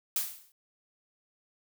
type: noise with exponential decay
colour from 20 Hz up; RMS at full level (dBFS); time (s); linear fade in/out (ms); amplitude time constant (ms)
blue; -27; 0.16-0.52; 2; 77
effects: none